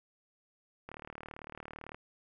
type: click train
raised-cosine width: 0.5 ms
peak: -29 dBFS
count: 41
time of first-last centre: 0.89-1.945 s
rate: 37.9 Hz
effects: none